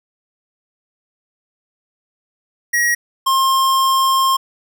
square tone pair in turn, 1900 / 1064.2 Hz, A#6 / C6, +33 / +29 cents, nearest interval minor seventh, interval 1004 cents, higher first, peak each -14 / -13 dBFS, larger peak second, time 2.73-2.95 / 3.26-4.37 s, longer second, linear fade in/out 10 ms, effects none

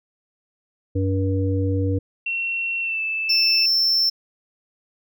harmonic tone, 95.8 Hz, G2, 39 cents flat, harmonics 1 / 3 / 5, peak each -20 / -25 / -27 dBFS, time 0.95-1.99 s, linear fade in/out 10 ms
sine tone with pitch glide, 2721 to 2634 Hz, F7 to E7, -46 to -2 cents, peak -22 dBFS, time 2.26-3.66 s, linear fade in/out 5 ms, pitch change -56 cents, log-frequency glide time 2.81-3.01 s
triangle tone, 5360 Hz, E8, 28 cents sharp, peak -15 dBFS, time 3.29-4.1 s, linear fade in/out 10 ms
effects none

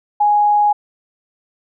sine tone, 830.6 Hz, G#5, in tune, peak -10 dBFS, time 0.2-0.73 s, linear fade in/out 10 ms, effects none

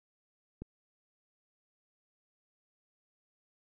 click, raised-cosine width 3 ms, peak -28 dBFS, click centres 0.62 s, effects none

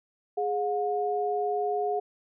sine tone pair together, 415.3 / 719.9 Hz, G#4 / F#5, 0 / -48 cents, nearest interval minor seventh, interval 952 cents, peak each -28 dBFS, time 0.37-2 s, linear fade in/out 10 ms, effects none

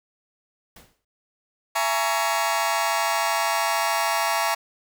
pink noise with exponential decay, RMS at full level -43 dBFS, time 0.76-1.05 s, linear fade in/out 5 ms, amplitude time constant 61 ms
sawtooth chord, A# half-diminished seventh, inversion second, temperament just, 671.3 / 839.1 / 932.3 / 1118.8 Hz, E5 / G#5 / A#5 / C#6, +31 / +18 / 0 / +16 cents, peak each -23 dBFS, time 1.75-4.55 s, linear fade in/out 10 ms
effects none

